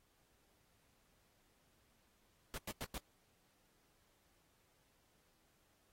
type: noise bursts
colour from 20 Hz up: pink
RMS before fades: -44 dBFS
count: 4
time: 2.54-2.979 s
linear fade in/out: 0 ms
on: 37 ms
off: 97 ms
effects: pink hiss -75 dBFS RMS until 5.92 s + AAC 48 kbps